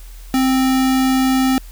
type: tone with sample-and-hold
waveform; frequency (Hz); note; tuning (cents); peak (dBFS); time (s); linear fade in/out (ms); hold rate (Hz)
sine; 261.6; C4; 0; -12; 0.34-1.58; 0; 1050
effects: added 41 Hz sine -33 dBFS peak until 1.71 s + white hiss -46 dBFS RMS until 1.71 s